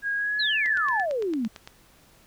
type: tone with pitch glide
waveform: sine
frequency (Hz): 1638 to 1735.4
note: G#6 to A6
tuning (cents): -24 to -24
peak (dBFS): -24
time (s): 0.02-1.06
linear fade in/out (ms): 50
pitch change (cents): +100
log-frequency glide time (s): 0.15-0.55
type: exponential sweep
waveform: sine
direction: down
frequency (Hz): 4305 to 207.7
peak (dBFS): -24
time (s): 0.39-1.48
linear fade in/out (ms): 10
type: click train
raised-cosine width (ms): 0.2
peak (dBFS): -22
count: 10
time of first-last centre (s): 0.66-1.675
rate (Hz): 8.87
effects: pink hiss -57 dBFS RMS until 2.26 s